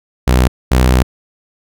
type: tone pair in turn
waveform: sawtooth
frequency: 62.8 / 63.15 Hz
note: B1 / B1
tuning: +30 / +39 cents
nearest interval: unison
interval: 9 cents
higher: second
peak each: -4 dBFS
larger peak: neither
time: 0.27-0.48 / 0.71-1.03 s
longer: second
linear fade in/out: 10 ms
effects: none